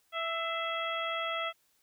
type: harmonic tone with a mistuned harmonic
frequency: 659.3 Hz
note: E5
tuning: in tune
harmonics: 1 / 2 / 3 / 4 / 5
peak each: -37 / -35 / -39 / -41 / -39 dBFS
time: 0.12-1.53 s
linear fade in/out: 50 ms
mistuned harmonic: 3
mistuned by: +40 cents
effects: white hiss -71 dBFS RMS until 1.82 s